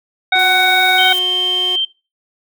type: harmonic tone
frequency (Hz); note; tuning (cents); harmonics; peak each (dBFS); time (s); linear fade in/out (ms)
746; F#5; +14; 1 / 2 / 3 / 5; -15 / -15 / -15 / -15; 0.32-1.13; 5
type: tone with pitch glide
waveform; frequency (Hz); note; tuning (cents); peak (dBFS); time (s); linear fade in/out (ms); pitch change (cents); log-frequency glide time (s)
25% pulse; 361.8 to 364.1; F#4 to F#4; -39 to -28; -22; 0.35-1.76; 5; +11; 0.69-0.82
type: noise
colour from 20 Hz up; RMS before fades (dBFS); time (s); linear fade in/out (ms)
blue; -30; 0.39-1.19; 2
type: tone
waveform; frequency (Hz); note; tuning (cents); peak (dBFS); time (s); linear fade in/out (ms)
sine; 3136; G7; 0; -14; 0.98-1.85; 5
effects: noise-tail reverb RT60 0.3 s tail -21 dB re dry